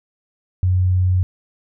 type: tone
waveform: sine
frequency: 91.7 Hz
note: F#2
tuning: 15 cents flat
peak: -13 dBFS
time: 0.63-1.23 s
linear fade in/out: 0 ms
effects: none